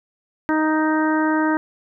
harmonic tone, 311.6 Hz, D#4, 3 cents sharp, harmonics 1 / 2 / 3 / 4 / 5 / 6, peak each -18 / -27 / -24 / -29 / -26 / -31 dBFS, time 0.49-1.57 s, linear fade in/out 0 ms, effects none

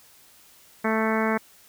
harmonic tone, 220.5 Hz, A3, 4 cents sharp, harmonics 1 / 2 / 3 / 4 / 5 / 6 / 7 / 8 / 9 / 10, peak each -25 / -28 / -30 / -31 / -32 / -33 / -33 / -34 / -35 / -35 dBFS, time 0.84-1.38 s, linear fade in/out 10 ms, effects white hiss -54 dBFS RMS until 1.68 s

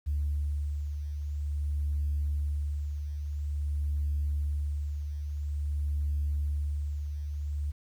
sine beating tone pair, 72.7 / 73.19 Hz, D2 / D2, -17 / -5 cents, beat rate 0.49 Hz, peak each -37 / -28 dBFS, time 0.06-7.72 s, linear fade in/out 20 ms, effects tanh soft clip ceiling -22 dBFS + 10-bit

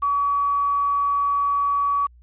sine tone with quantisation, 1135 Hz, C#6, 41 cents sharp, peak -18 dBFS, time 0.02-2.07 s, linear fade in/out 10 ms, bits 7, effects added 60 Hz sine -47 dBFS peak until 2.22 s + resampled to 8000 Hz

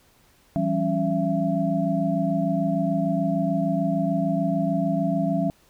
sine tone cluster, 166.5 / 193.2 / 276.4 / 671 Hz, E3 / G3 / C#4 / E5, +18 / -25 / -5 / +31 cents, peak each -26 dBFS, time 0.56-5.5 s, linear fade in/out 0 ms, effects pink hiss -59 dBFS RMS until 5.69 s

